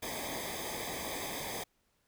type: noise with comb filter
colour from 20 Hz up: pink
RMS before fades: -39 dBFS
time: 0.02-1.64 s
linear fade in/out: 10 ms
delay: 0.71 ms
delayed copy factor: -0.85
effects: pink hiss -75 dBFS RMS until 2.07 s